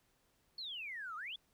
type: exponential two-way sweep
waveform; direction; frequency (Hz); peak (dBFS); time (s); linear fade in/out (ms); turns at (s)
triangle; down then up; 4435 to 1206 to 3570; -38; 0.58-1.36; 5; 1.16
effects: tanh soft clip ceiling -40 dBFS + pink hiss -75 dBFS RMS until 1.53 s